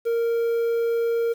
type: tone with quantisation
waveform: triangle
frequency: 464.1 Hz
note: A#4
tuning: 8 cents flat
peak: -18 dBFS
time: 0.05-1.34 s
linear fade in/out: 20 ms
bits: 8
effects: none